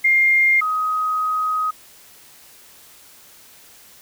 sine tone pair in turn, 2116 / 1258.2 Hz, C7 / D#6, +19 / +19 cents, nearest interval major sixth, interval 900 cents, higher first, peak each -12 / -18 dBFS, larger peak first, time 0.04-0.61 / 0.61-1.71 s, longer second, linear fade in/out 10 ms, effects white hiss -47 dBFS RMS until 4.01 s

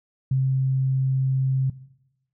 sine tone, 132.5 Hz, C3, 22 cents sharp, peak -18 dBFS, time 0.31-1.7 s, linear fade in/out 5 ms, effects noise-tail reverb RT60 0.9 s tail -19 dB re dry

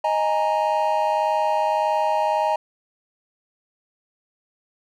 triangle chord, D# suspended fourth, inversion none, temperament equal, 622.3 / 830.6 / 932.3 Hz, D#5 / G#5 / A#5, 0 / 0 / 0 cents, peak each -21 dBFS, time 0.04-2.56 s, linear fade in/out 5 ms, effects none

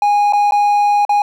triangle tone with dropouts, 823 Hz, G#5, 16 cents flat, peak -8 dBFS, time 0.02-1.22 s, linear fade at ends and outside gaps 2 ms, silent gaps 0.325-0.333 / 0.51-0.521 / 1.051-1.093 s, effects none

